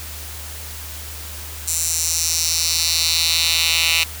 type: tone with high-pass filter sweep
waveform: 10% pulse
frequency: 164.81 Hz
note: E3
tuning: in tune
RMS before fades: -19 dBFS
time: 1.67-4.04 s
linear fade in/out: 10 ms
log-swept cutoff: 7400 to 2900 Hz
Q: 2.4
effects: added 76 Hz sine -34 dBFS peak until 4.2 s + white hiss -34 dBFS RMS until 4.2 s